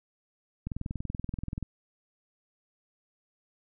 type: click train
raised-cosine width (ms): 5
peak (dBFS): -21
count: 21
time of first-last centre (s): 0.67-1.627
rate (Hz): 20.9
effects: none